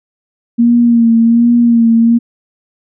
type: tone with vibrato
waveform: sine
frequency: 233.4 Hz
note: A#3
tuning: 2 cents sharp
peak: -5 dBFS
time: 0.58-2.19 s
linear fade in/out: 20 ms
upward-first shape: sine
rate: 1.3 Hz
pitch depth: 37 cents each way
effects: none